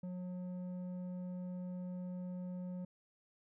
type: tone with low-pass filter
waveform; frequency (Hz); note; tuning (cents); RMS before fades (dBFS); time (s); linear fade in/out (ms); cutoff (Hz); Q
square; 180.8; F#3; -40; -43; 0.03-2.85; 5; 460; 0.95
effects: none